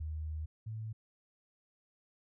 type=tone pair in turn; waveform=sine; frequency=77.78 / 110 Hz; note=D#2 / A2; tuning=0 / 0 cents; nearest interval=tritone; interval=600 cents; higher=second; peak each=-36 / -38 dBFS; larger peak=first; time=0-0.46 / 0.66-0.93 s; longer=first; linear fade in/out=10 ms; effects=none